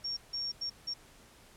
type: tone bursts at uneven times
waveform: sine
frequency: 5530 Hz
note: F8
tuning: 18 cents flat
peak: -33 dBFS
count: 4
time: 0.04-0.17 / 0.33-0.52 / 0.61-0.7 / 0.87-0.94 s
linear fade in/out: 10 ms
effects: pink hiss -58 dBFS RMS until 1.56 s + low-pass 12000 Hz 12 dB/octave